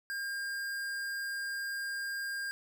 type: tone with hard clipping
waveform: sine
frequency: 1607 Hz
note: G6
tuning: 43 cents sharp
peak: -36 dBFS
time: 0.1-2.51 s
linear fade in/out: 0 ms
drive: 18 dB
effects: none